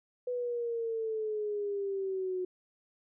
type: exponential sweep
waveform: sine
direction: down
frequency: 497.3 to 364 Hz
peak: -31 dBFS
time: 0.27-2.45 s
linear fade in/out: 5 ms
effects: none